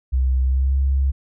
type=tone with pitch glide; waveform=sine; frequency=64.6 to 67.69 Hz; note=C2 to C#2; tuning=-21 to -41 cents; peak=-15 dBFS; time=0.12-1.12 s; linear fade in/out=20 ms; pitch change=+80 cents; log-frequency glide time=0.43-0.77 s; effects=none